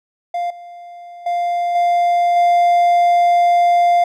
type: tone with level steps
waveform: triangle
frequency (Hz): 698.5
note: F5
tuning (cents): 0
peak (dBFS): -16 / -31 / -14 / -10 / -8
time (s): 0.34-4.04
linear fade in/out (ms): 5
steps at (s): 0.5 / 1.26 / 1.75 / 2.36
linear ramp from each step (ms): 5
effects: none